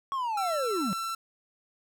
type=linear sweep; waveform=triangle; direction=down; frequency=1117 to 170 Hz; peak=-26 dBFS; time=0.12-0.93 s; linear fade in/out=0 ms
type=tone; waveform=45% pulse; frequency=1341 Hz; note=E6; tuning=29 cents sharp; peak=-31 dBFS; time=0.37-1.15 s; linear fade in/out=5 ms
effects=none